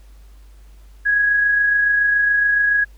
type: tone with amplitude modulation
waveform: sine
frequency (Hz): 1661.2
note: G#6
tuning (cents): 0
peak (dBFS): -12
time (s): 1.05-2.85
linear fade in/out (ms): 20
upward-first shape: sine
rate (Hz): 27.1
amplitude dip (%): 30
effects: added 50 Hz sine -41 dBFS peak until 2.97 s + pink hiss -57 dBFS RMS until 2.97 s